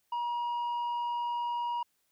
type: tone with tanh clipping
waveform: sine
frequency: 955 Hz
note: A#5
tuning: 42 cents sharp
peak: -31 dBFS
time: 0.12-1.83 s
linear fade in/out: 5 ms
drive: 4 dB
effects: white hiss -75 dBFS RMS until 2.11 s